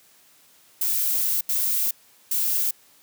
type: noise bursts at uneven times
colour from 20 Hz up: violet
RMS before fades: -23 dBFS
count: 3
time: 0.81-1.41 / 1.49-1.91 / 2.31-2.71 s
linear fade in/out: 5 ms
effects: white hiss -56 dBFS RMS until 3.02 s + high-pass 100 Hz 12 dB/octave